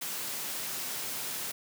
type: high-pass noise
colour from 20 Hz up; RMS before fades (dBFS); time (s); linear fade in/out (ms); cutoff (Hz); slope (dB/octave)
white; -36; 0.01-1.52; 10; 110; 96
effects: none